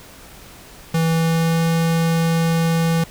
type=tone with pitch glide; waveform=square; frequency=163.7 to 165.12 Hz; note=E3 to E3; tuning=-12 to +3 cents; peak=-16 dBFS; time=0.94-3.04 s; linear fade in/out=5 ms; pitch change=+15 cents; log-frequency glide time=1.07-1.64 s; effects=pink hiss -42 dBFS RMS until 3.1 s